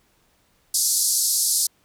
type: band-pass noise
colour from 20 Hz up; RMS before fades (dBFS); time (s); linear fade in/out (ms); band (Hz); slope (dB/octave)
white; -21; 0.74-1.67; 5; 4400 to 12000; 48
effects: pink hiss -63 dBFS RMS until 1.84 s